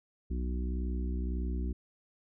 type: harmonic tone with a mistuned harmonic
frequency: 61.74 Hz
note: B1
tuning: in tune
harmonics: 1 / 3 / 4 / 5 / 6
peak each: -31 / -41 / -43 / -45 / -47 dBFS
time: 0.3-1.73 s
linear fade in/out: 10 ms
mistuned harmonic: 1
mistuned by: +23 cents
effects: none